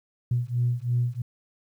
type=beating tone pair; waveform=sine; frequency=120 / 123 Hz; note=B2 / B2; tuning=-49 / -7 cents; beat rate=3 Hz; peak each=-25 / -25 dBFS; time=0.31-1.22 s; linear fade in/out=5 ms; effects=tanh soft clip ceiling -15 dBFS + 10-bit